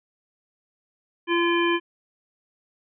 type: harmonic tone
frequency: 342.5 Hz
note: F4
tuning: 34 cents flat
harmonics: 1 / 3 / 5 / 7 / 9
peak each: -21 / -26 / -28 / -29 / -31 dBFS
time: 1.27-1.8 s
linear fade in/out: 50 ms
effects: none